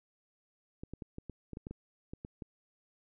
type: clicks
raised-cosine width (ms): 3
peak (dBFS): -29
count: 12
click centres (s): 0.835 / 0.936 / 1.022 / 1.184 / 1.297 / 1.533 / 1.571 / 1.669 / 1.71 / 2.135 / 2.249 / 2.422
effects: none